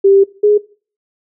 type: tone pair in turn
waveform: sine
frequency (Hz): 393.3 / 416.5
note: G4 / G#4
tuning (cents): +6 / +5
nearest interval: minor second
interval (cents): 99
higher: second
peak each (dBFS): -5 / -6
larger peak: first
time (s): 0.04-0.24 / 0.43-0.58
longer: first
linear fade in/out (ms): 10
effects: noise-tail reverb RT60 0.4 s tail -20 dB re dry